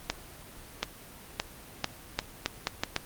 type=accelerating click train; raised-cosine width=0.2 ms; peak=-9 dBFS; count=9; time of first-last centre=0.1-2.964 s; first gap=730 ms; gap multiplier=0.78; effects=pink hiss -48 dBFS RMS until 3.05 s + Opus 24 kbps